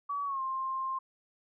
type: tone with pitch glide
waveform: sine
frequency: 1139 to 1056.6 Hz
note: C#6 to C6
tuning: +47 to +17 cents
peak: -31 dBFS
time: 0.09-0.99 s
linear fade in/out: 10 ms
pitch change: -130 cents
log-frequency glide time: 0.25-0.41 s
effects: none